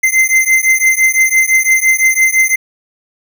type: beating tone pair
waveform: square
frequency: 2072 / 2077.9 Hz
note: C7 / C7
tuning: -17 / -13 cents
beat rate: 5.9 Hz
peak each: -12 / -12 dBFS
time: 0.03-2.56 s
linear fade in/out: 10 ms
effects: none